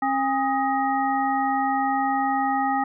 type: harmonic tone with a mistuned harmonic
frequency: 269.9 Hz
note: C#4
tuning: 46 cents flat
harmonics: 1 / 3 / 5 / 7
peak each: -27 / -22 / -28 / -32 dBFS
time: 0.02-2.84 s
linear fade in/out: 5 ms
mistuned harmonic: 5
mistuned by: -130 cents
effects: none